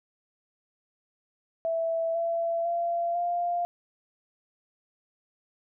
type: tone with pitch steps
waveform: sine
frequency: 659.3 / 672 / 684.9 / 698.1 Hz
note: E5 / E5 / F5 / F5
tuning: 0 / +33 / -34 / -1 cents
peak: -25 dBFS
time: 1.65-3.65 s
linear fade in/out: 0 ms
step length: 500 ms
effects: none